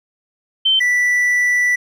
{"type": "tone pair in turn", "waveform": ["sine", "triangle"], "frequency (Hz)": [3098, 1968], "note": ["G7", "B6"], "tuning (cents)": [-21, -7], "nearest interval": "minor sixth", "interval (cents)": 786, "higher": "first", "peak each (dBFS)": -11, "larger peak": "neither", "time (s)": [[0.65, 0.8], [0.8, 1.76]], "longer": "second", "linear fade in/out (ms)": 10, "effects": []}